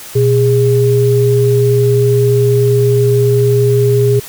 sine tone pair together, 121.76 / 410 Hz, B2 / G#4, -24 / -22 cents, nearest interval octave + major sixth, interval 2102 cents, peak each -10 dBFS, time 0.15-4.2 s, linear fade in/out 10 ms, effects white hiss -31 dBFS RMS until 4.28 s

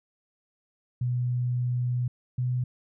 sine tone pair in turn, 123.47 / 125.05 Hz, B2 / B2, 0 / +22 cents, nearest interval unison, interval 22 cents, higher second, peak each -24 dBFS, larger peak neither, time 1.01-2.08 / 2.38-2.64 s, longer first, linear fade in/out 5 ms, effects none

